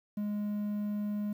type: tone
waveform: triangle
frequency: 207.7 Hz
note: G#3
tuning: in tune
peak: -29 dBFS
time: 0.17-1.33 s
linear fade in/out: 5 ms
effects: 10-bit